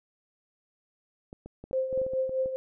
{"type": "clicks", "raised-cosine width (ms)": 2, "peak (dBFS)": -29, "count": 11, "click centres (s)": [1.329, 1.46, 1.64, 1.711, 1.928, 1.976, 2.016, 2.065, 2.135, 2.294, 2.459]}
{"type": "tone with tremolo", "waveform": "sine", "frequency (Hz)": 523.3, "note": "C5", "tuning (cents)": 0, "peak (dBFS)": -23, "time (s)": [1.73, 2.56], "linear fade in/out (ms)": 0, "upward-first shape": "triangle", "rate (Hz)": 4.8, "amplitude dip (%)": 70}
{"effects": []}